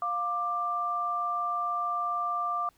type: tone pair together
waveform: sine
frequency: 703 / 1182.3 Hz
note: F5 / D6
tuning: +11 / +11 cents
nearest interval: major sixth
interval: 900 cents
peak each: -34 / -28 dBFS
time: 0.02-2.69 s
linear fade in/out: 2 ms
effects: pink hiss -66 dBFS RMS until 2.77 s